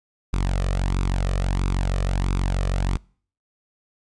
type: tone with flanger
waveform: sawtooth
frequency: 46.28 Hz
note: F#1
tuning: 1 cent sharp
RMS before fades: -22 dBFS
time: 0.33-2.97 s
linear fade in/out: 0 ms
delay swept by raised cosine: 0.81 to 1.67 ms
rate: 1.5 Hz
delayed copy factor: +0.6
effects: noise-tail reverb RT60 0.5 s tail -26 dB re dry + resampled to 22050 Hz